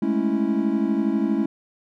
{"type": "chord", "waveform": "triangle", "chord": "A major seventh", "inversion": "third", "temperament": "equal", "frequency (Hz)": [207.7, 220, 277.2, 329.6], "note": ["G#3", "A3", "C#4", "E4"], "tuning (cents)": [0, 0, 0, 0], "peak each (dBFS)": [-23, -23, -23, -23], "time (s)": [0.02, 1.46], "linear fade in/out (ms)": 5, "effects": []}